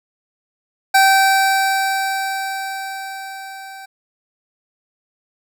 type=tone with level ramp; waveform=25% pulse; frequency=775 Hz; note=G5; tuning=20 cents flat; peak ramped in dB=-5 to -30 dBFS; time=0.94-3.86 s; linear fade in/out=10 ms; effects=none